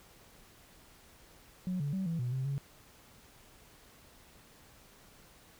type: tone with pitch steps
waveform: sine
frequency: 183 / 143.2 / 190.7 / 166.1 / 123 / 131.3 / 139 Hz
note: F#3 / D3 / G3 / E3 / B2 / C3 / C#3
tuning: -19 / -43 / -47 / +13 / -7 / +6 / +5 cents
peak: -30 dBFS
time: 1.67-2.58 s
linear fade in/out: 0 ms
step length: 130 ms
effects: tanh soft clip ceiling -28 dBFS + pink hiss -59 dBFS RMS until 5.59 s